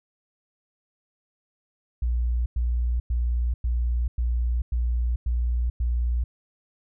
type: tone bursts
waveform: sine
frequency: 59.8 Hz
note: A#1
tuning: 45 cents sharp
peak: -21 dBFS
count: 8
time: 2.02-6.24 s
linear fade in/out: 5 ms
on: 440 ms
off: 100 ms
effects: none